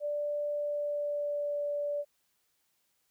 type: tone with pitch glide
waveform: sine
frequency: 587 to 581.3 Hz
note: D5 to D5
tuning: -1 to -18 cents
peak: -30 dBFS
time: 0-2.05 s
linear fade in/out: 50 ms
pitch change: -17 cents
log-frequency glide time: 0.49-1.63 s
effects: white hiss -75 dBFS RMS until 3.1 s